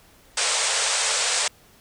white band-pass noise, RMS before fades -23 dBFS, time 0.37-1.48 s, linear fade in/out 5 ms, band 430 to 9100 Hz, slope 96 dB/octave, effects pink hiss -54 dBFS RMS until 1.8 s

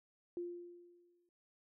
sine tone with exponential decay, 349.2 Hz, F4, in tune, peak -37 dBFS, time 0.37-1.29 s, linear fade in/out 1 ms, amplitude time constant 200 ms, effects none

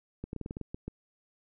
clicks, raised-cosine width 3 ms, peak -24 dBFS, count 10, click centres 0.24 / 0.331 / 0.363 / 0.413 / 0.461 / 0.509 / 0.569 / 0.613 / 0.745 / 0.88 s, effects none

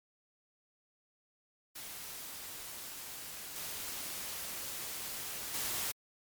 white noise with level steps, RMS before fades -45 / -41 / -36 dBFS, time 1.75-5.92 s, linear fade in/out 10 ms, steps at 3.56 / 5.54 s, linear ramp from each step 2 ms, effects MP3 96 kbps

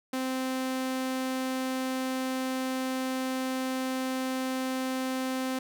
sawtooth tone, 260 Hz, C4, 11 cents flat, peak -25 dBFS, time 0.13-5.59 s, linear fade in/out 5 ms, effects none

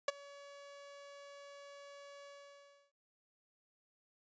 sawtooth tone with ADSR envelope, 566 Hz, C#5, 36 cents sharp, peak -24 dBFS, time 0.08-2.92 s, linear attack 4 ms, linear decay 20 ms, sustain -24 dB, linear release 660 ms, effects resampled to 16000 Hz

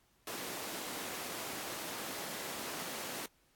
pink high-pass noise, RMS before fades -42 dBFS, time 0.27-3.26 s, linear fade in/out 2 ms, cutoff 270 Hz, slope 12 dB/octave, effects pink hiss -71 dBFS RMS until 3.55 s + AAC 64 kbps

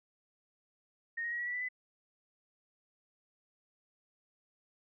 sine tone with pitch steps, 1853 / 1877.8 / 1902.9 / 1928.3 / 1954.1 / 1980.3 / 2007 Hz, A#6 / A#6 / A#6 / B6 / B6 / B6 / B6, -11 / +12 / +35 / -42 / -19 / +4 / +27 cents, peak -34 dBFS, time 1.17-1.688 s, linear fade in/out 10 ms, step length 74 ms, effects none

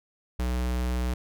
square tone, 61.74 Hz, B1, in tune, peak -26 dBFS, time 0.39-1.14 s, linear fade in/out 5 ms, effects none

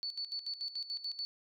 sine tone with tremolo, 4467 Hz, C#8, 12 cents sharp, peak -35 dBFS, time 0.03-1.25 s, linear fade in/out 0 ms, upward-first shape square, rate 6.9 Hz, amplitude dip 75%, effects none

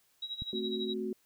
sine tone with tremolo, 3855 Hz, B7, 43 cents flat, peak -34 dBFS, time 0.22-0.94 s, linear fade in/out 5 ms, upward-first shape sine, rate 12 Hz, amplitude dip 80%
click, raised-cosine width 5 ms, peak -28 dBFS, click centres 0.421 s
sine chord, F# diminished, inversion first, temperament equal with one note detuned, 220.6 / 261.6 / 370 Hz, A3 / C4 / F#4, +5 / 0 / 0 cents, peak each -37 / -41 / -35 dBFS, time 0.53-1.13 s, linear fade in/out 2 ms
effects white hiss -70 dBFS RMS until 1.25 s

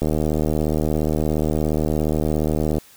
click train, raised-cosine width 2 ms, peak -8 dBFS, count 214, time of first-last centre 0.02-2.783 s, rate 77.1 Hz, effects white hiss -49 dBFS RMS until 2.96 s

